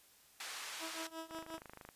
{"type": "band-pass noise", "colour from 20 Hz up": "pink", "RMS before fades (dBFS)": -46, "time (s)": [0.4, 1.07], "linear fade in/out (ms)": 2, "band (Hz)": [1200, 9000], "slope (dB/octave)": 12}
{"type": "tone with tremolo", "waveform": "15% pulse", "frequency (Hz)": 324.6, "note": "E4", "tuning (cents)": -27, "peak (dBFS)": -35, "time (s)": [0.79, 1.6], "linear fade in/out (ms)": 50, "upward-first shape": "triangle", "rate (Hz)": 5.6, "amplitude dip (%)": 95}
{"type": "click train", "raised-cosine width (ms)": 0.5, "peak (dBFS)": -35, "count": 16, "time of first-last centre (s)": [1.31, 1.889], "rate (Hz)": 25.9}
{"effects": ["white hiss -65 dBFS RMS until 1.95 s", "resampled to 32000 Hz"]}